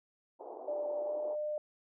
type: band-pass noise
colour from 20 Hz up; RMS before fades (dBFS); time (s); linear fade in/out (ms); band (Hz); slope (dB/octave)
white; -46; 0.39-1.36; 20; 320 to 840; 48
type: tone with pitch glide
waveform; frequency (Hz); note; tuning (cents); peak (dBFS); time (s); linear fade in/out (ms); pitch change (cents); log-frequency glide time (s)
sine; 592 to 602; D5 to D5; +14 to +43; -33; 0.68-1.58; 2; +29; 0.99-1.2
effects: none